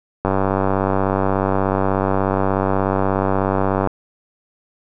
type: click train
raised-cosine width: 1 ms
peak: -4 dBFS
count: 351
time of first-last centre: 0.25-3.873 s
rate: 96.6 Hz
effects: none